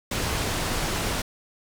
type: low-pass noise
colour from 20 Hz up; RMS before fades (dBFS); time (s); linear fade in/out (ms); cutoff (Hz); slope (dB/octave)
pink; -27; 0.11-1.22; 5; 9700; 12
effects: none